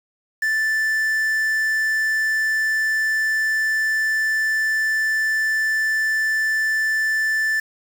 triangle tone with quantisation, 1760 Hz, A6, in tune, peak -16 dBFS, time 0.42-7.6 s, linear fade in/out 5 ms, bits 6, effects none

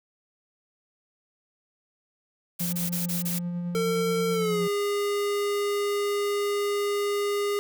blue noise bursts, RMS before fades -31 dBFS, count 5, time 2.59-3.39 s, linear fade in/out 10 ms, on 140 ms, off 25 ms
triangle tone with tremolo, 174.61 Hz, F3, in tune, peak -25 dBFS, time 2.6-4.68 s, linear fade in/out 10 ms, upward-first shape sine, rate 9.5 Hz, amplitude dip 25%
square tone with pitch glide, 452.6 to 407.9 Hz, A4 to G#4, +49 to -31 cents, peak -25 dBFS, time 3.75-7.59 s, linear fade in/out 0 ms, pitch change -180 cents, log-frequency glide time 4.32-4.64 s
effects none

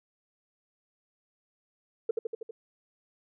sine tone with echo, 452.5 Hz, A4, 48 cents sharp, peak -22 dBFS, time 2.09-2.11 s, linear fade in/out 5 ms, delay 80 ms, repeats 5, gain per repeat -3 dB, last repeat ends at 2.51 s, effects tanh soft clip ceiling -18 dBFS

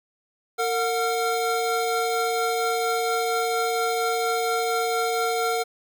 square tone cluster, 456.9 / 727 / 1375 Hz, A#4 / F#5 / F6, -35 / -31 / -27 cents, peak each -26 / -27 / -30 dBFS, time 0.58-5.64 s, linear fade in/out 20 ms, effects none

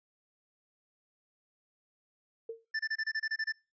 sine tone with exponential decay, 455.1 Hz, A#4, 42 cents flat, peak -33 dBFS, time 2.49-2.65 s, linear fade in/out 5 ms, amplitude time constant 33 ms
square tone bursts, 1767 Hz, A6, 7 cents sharp, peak -31 dBFS, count 10, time 2.74-3.523 s, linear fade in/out 10 ms, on 54 ms, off 27 ms
effects noise-tail reverb RT60 0.3 s tail -25 dB re dry + resampled to 16000 Hz

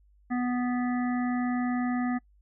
harmonic tone, 246.9 Hz, B3, in tune, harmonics 1 / 3 / 5 / 7 / 8, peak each -26 / -35 / -40 / -41 / -43 dBFS, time 0.3-2.19 s, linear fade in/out 20 ms, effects noise-tail reverb RT60 0.1 s tail -23 dB re dry + added 50 Hz sine -58 dBFS peak until 2.41 s

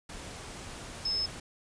sine tone in noise, 5200 Hz, E8, 24 cents flat, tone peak -28 dBFS, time 1.05-1.26 s, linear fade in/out 5 ms, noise pink, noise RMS -43 dBFS, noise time 0.09-1.4 s, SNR +12 dB, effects resampled to 22050 Hz

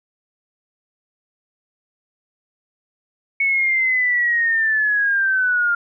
sine linear sweep, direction down, 2217 to 1396.9 Hz, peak -15 dBFS, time 3.4-5.75 s, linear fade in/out 5 ms, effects none

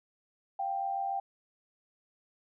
sine tone pair together, 697 / 784 Hz, F5 / G5, -4 / 0 cents, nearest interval major second, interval 204 cents, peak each -38 / -31 dBFS, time 0.59-1.2 s, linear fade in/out 5 ms, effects none

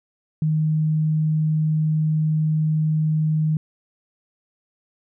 sine tone, 155.56 Hz, D#3, in tune, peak -17 dBFS, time 0.42-3.57 s, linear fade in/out 2 ms, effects none

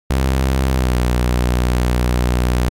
sawtooth tone with pitch glide, 66 to 61.23 Hz, C2 to B1, +16 to -14 cents, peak -10 dBFS, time 0.1-2.69 s, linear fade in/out 5 ms, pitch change -130 cents, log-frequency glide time 0.69-0.95 s, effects AAC 64 kbps

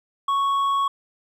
sine tone with hard clipping, 1108.7 Hz, C#6, in tune, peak -20 dBFS, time 0.28-0.88 s, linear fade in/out 5 ms, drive 4 dB, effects none

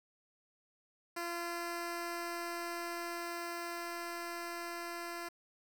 10% pulse tone with level ramp, 343.1 Hz, F4, 31 cents flat, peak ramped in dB -29 to -32 dBFS, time 1.16-5.29 s, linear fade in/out 10 ms, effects 10-bit

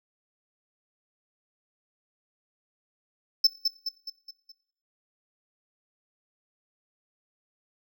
triangle tone with echo, 5270 Hz, E8, 1 cent flat, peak -14 dBFS, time 3.44-3.47 s, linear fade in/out 5 ms, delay 210 ms, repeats 5, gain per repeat -6 dB, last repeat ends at 4.52 s, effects noise-tail reverb RT60 0.6 s tail -20 dB re dry

